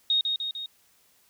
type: tone with echo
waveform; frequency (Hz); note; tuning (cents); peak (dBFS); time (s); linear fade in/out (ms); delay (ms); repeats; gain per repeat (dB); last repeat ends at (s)
sine; 3729; A#7; 0; -20; 0.1-0.21; 2; 150; 3; -4; 0.66
effects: white hiss -63 dBFS RMS until 1.29 s